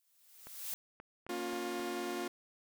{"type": "noise with exponential growth", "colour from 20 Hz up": "blue", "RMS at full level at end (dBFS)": -38, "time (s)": [0, 0.74], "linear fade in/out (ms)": 0, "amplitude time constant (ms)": 160}
{"type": "click train", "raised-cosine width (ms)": 0.5, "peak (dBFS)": -34, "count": 6, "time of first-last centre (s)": [0.47, 1.796], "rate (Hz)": 3.77}
{"type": "chord", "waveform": "sawtooth", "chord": "Bb minor", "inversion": "none", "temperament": "equal with one note detuned", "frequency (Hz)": [233.1, 277.2, 354.3], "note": ["Bb3", "Db4", "F4"], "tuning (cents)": [0, 0, 25], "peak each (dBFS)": [-40, -40, -34], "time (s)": [1.29, 2.28], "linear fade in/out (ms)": 5}
{"effects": []}